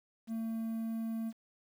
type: tone with quantisation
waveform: triangle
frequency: 224.9 Hz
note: A3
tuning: 38 cents sharp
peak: -32 dBFS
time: 0.27-1.33 s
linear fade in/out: 50 ms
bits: 10
effects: none